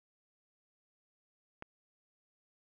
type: click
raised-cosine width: 0.5 ms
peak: -28 dBFS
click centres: 1.624 s
effects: none